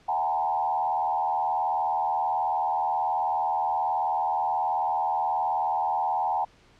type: tone with frequency modulation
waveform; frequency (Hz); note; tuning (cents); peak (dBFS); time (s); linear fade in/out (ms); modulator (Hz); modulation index
sine; 831; G#5; +1; -23; 0.08-6.45; 10; 78.7; 1.4
effects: pink hiss -58 dBFS RMS until 6.79 s + low-pass 5000 Hz 12 dB/octave